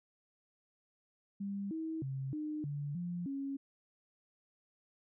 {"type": "tone with pitch steps", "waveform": "sine", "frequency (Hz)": [199.2, 321, 134.3, 304.1, 144.4, 175.1, 275.4], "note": ["G3", "E4", "C3", "D#4", "D3", "F3", "C#4"], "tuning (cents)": [28, -46, 46, -40, -29, 5, -11], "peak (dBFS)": -36, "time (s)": [1.4, 3.57], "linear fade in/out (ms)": 10, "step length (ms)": 310, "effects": []}